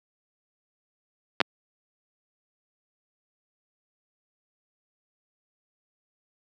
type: clicks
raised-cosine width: 0.3 ms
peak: -3 dBFS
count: 2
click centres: 1.404 / 1.413 s
effects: high-pass 200 Hz 12 dB/octave